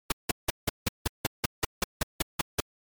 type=noise bursts; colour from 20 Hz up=pink; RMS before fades=-25 dBFS; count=14; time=0.1-2.604 s; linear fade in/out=5 ms; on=21 ms; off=170 ms; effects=MP3 96 kbps